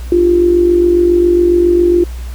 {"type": "tone with amplitude modulation", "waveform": "sine", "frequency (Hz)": 349.2, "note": "F4", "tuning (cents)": 0, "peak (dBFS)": -4, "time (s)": [0.12, 2.04], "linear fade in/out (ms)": 2, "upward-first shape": "sine", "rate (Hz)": 47.3, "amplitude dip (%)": 55, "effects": ["added 60 Hz sine -21 dBFS peak until 2.34 s", "pink hiss -38 dBFS RMS until 2.34 s"]}